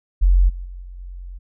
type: tone with level steps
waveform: sine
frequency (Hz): 44.86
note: F1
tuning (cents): +47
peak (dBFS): -10 / -27 / -31 / -33 / -31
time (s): 0.21-1.39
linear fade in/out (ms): 20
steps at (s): 0.48 / 0.64 / 0.81 / 0.98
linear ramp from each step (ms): 20
effects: none